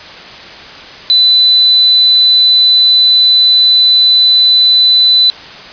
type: tone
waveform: sine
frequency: 4000 Hz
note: B7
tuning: 21 cents sharp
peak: -4 dBFS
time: 1.1-5.3 s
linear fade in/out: 0 ms
effects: white hiss -30 dBFS RMS until 5.72 s + resampled to 11025 Hz